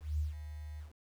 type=tone with ADSR envelope; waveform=sine; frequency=75.7 Hz; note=D#2; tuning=47 cents flat; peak=-29 dBFS; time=0-0.93 s; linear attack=190 ms; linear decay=140 ms; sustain=-12 dB; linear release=130 ms; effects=10-bit